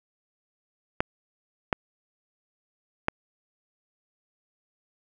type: clicks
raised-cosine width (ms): 0.5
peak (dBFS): -7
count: 3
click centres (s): 1.005 / 1.728 / 3.084
effects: none